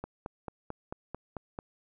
click train, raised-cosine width 1 ms, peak -23 dBFS, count 8, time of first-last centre 0.04-1.589 s, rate 4.52 Hz, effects none

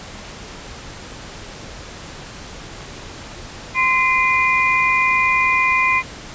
sine tone cluster, 1037 / 2052 / 2425 Hz, C6 / C7 / D#7, -16 / -34 / -45 cents, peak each -18 dBFS, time 3.74-6.03 s, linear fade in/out 50 ms, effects pink hiss -35 dBFS RMS until 6.34 s + resampled to 16000 Hz

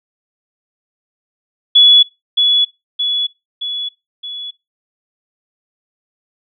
sine tone with echo, 3400 Hz, G#7, 40 cents sharp, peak -4 dBFS, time 1.75-2.03 s, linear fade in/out 10 ms, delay 620 ms, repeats 4, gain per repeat -5 dB, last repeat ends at 4.51 s, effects noise-tail reverb RT60 0.2 s tail -20 dB re dry

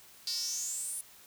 square tone with high-pass filter sweep, 205.7 Hz, G#3, 16 cents flat, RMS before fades -36 dBFS, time 0.27-1.01 s, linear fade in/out 2 ms, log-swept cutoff 4600 to 10000 Hz, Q 7.8, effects white hiss -56 dBFS RMS until 1.26 s

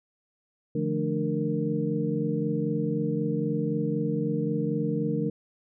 sine tone cluster, 146.9 / 170.8 / 216.2 / 297.1 / 464.4 Hz, D3 / F3 / A3 / D4 / A#4, +1 / -38 / -30 / +20 / -7 cents, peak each -31 dBFS, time 0.75-5.3 s, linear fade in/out 5 ms, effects none

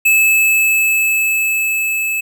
square tone with level ramp, 2607 Hz, E7, 20 cents flat, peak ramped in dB -9 to -17 dBFS, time 0.05-2.21 s, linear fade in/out 10 ms, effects none

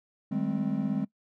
triangle chord, Ab major seventh, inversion second, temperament equal with one note detuned, 155.56 / 196 / 212.5 / 261.6 Hz, Eb3 / G3 / Ab3 / C4, 0 / 0 / +40 / 0 cents, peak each -33 / -30 / -29 / -30 dBFS, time 0.31-1.05 s, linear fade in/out 10 ms, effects noise-tail reverb RT60 0.1 s tail -21 dB re dry

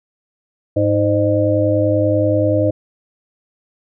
harmonic tone with a mistuned harmonic, 103.83 Hz, G#2, in tune, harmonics 1 / 3 / 5 / 6, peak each -18 / -18 / -18 / -18 dBFS, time 0.76-2.71 s, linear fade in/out 10 ms, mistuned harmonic 6, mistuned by -38 cents, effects none

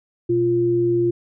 sine tone pair together, 123.5 / 347.4 Hz, B2 / F4, 0 / -9 cents, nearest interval octave + tritone, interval 1791 cents, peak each -25 / -16 dBFS, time 0.29-1.11 s, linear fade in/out 10 ms, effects none

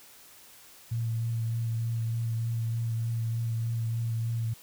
sine tone with vibrato, 114.8 Hz, A#2, 26 cents flat, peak -27 dBFS, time 0.91-4.54 s, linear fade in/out 10 ms, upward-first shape sine, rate 3.3 Hz, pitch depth 19 cents each way, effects white hiss -53 dBFS RMS until 4.62 s

